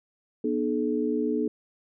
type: tone cluster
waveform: sine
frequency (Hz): 241.9 / 301.6 / 429.3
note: B3 / D4 / A4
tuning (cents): -36 / +46 / -43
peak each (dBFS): -28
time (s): 0.44-1.48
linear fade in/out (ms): 5
effects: none